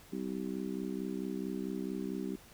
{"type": "harmonic tone", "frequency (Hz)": 64.5, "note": "C2", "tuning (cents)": -24, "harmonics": [3, 4, 5, 6], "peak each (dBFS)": [-39, -40, -41, -42], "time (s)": [0.12, 2.36], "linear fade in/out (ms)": 10, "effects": ["pink hiss -57 dBFS RMS until 2.53 s"]}